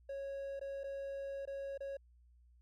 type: tone with dropouts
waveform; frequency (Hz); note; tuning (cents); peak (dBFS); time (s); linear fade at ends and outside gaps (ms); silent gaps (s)
triangle; 551; C#5; -11; -38; 0.09-1.97; 5; 0.595-0.612 / 0.835-0.84 / 1.454-1.474 / 1.777-1.805
effects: added 60 Hz sine -62 dBFS peak until 2.61 s